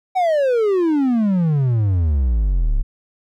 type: exponential sweep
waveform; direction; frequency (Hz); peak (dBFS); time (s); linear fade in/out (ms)
triangle; down; 767 to 32.34; -12; 0.15-2.83; 20
effects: none